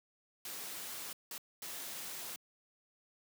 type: noise bursts at uneven times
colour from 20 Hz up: white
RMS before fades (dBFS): -44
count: 3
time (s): 0.45-1.13 / 1.31-1.38 / 1.62-2.36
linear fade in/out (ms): 2
effects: high-pass 150 Hz 12 dB/octave